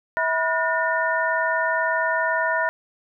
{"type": "tone cluster", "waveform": "sine", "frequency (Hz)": [648, 976, 1446, 1811], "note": ["E5", "B5", "F#6", "A6"], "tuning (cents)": [-30, -21, -40, 49], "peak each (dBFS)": -25, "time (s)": [0.17, 2.69], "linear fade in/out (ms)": 0, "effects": []}